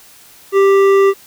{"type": "tone with hard clipping", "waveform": "sine", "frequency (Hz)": 392.7, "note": "G4", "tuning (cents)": 3, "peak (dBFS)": -9, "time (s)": [0.52, 1.14], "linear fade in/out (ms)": 50, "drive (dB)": 11, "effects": ["white hiss -43 dBFS RMS until 1.26 s"]}